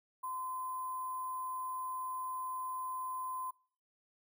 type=tone with sample-and-hold; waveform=sine; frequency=1028 Hz; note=C6; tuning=31 cents flat; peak=-37 dBFS; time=0.23-3.51 s; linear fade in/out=10 ms; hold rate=11025 Hz; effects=noise-tail reverb RT60 0.5 s tail -22 dB re dry